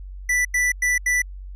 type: tone bursts at uneven times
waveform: square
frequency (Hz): 1975.5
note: B6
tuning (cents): 0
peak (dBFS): -18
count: 4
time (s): 0.29-0.45 / 0.54-0.72 / 0.82-0.98 / 1.06-1.22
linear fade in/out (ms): 5
effects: added 47 Hz sine -33 dBFS peak until 1.55 s + low-pass 12000 Hz 12 dB/octave